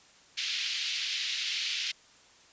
white band-pass noise, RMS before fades -33 dBFS, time 0.37-1.92 s, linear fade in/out 10 ms, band 2300 to 4600 Hz, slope 24 dB/octave, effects white hiss -58 dBFS RMS until 2.52 s + resampled to 16000 Hz

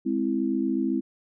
sine chord, Ab augmented, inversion none, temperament equal, 207.7 / 261.6 / 329.6 Hz, Ab3 / C4 / E4, 0 / 0 / 0 cents, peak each -29 / -26 / -27 dBFS, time 0.05-1.01 s, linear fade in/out 20 ms, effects none

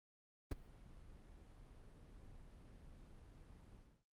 brown noise with ADSR envelope, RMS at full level -36 dBFS, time 0.51-4.04 s, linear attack 6 ms, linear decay 19 ms, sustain -23 dB, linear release 290 ms, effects Opus 32 kbps

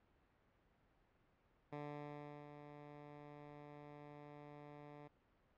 10% pulse tone with ADSR envelope, 146.83 Hz, D3, in tune, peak -37 dBFS, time 1.72-5.08 s, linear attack 9 ms, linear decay 740 ms, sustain -9 dB, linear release 8 ms, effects pink hiss -75 dBFS RMS until 5.57 s + low-pass 2000 Hz 12 dB/octave

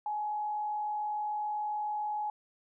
sine tone with frequency modulation, 842 Hz, G#5, 24 cents sharp, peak -31 dBFS, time 0.06-2.3 s, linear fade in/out 2 ms, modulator 47 Hz, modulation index 0.28, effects none

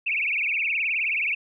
sine tone with vibrato, 2442 Hz, D#7, 33 cents flat, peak -22 dBFS, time 0.06-1.35 s, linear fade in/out 10 ms, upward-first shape triangle, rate 19 Hz, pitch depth 220 cents each way, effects none

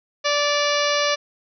harmonic tone with a mistuned harmonic, 583 Hz, D5, 13 cents flat, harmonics 1 / 2 / 3 / 4 / 5 / 6 / 7 / 8 / 9 / 10, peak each -22 / -25 / -27 / -28 / -29 / -30 / -30 / -31 / -32 / -32 dBFS, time 0.24-1.16 s, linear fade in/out 20 ms, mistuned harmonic 5, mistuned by -30 cents, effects none

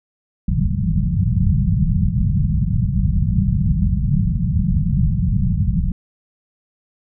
white low-pass noise, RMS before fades -17 dBFS, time 0.48-5.92 s, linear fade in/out 5 ms, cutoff 200 Hz, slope 96 dB/octave, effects none

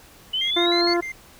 sine linear sweep, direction up, 2960 to 4481 Hz, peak -21 dBFS, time 0.33-0.94 s, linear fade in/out 10 ms
triangle tone bursts, 2093 Hz, C7, in tune, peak -27 dBFS, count 5, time 0.41-1.12 s, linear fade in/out 5 ms, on 98 ms, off 55 ms
harmonic tone, 345.9 Hz, F4, 17 cents flat, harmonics 1 / 2 / 3 / 4 / 5, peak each -20 / -26 / -30 / -32 / -34 dBFS, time 0.56-1.01 s, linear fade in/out 10 ms
effects pink hiss -49 dBFS RMS until 1.39 s

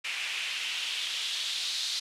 white noise with band-pass filter sweep, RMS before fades -33 dBFS, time 0.04-2 s, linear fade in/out 10 ms, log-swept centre 2400 to 4100 Hz, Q 3, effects low-pass 10000 Hz 12 dB/octave

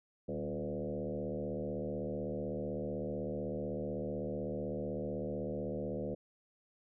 sine tone with frequency modulation, 347.2 Hz, F4, 10 cents flat, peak -35 dBFS, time 0.28-6.15 s, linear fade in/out 10 ms, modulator 75.9 Hz, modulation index 3.1, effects none

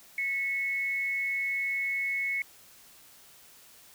sine tone pair together, 1960 / 2200 Hz, B6 / C#7, -14 / -14 cents, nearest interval major second, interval 200 cents, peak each -37 / -28 dBFS, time 0.18-2.42 s, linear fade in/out 2 ms, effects white hiss -55 dBFS RMS until 3.94 s

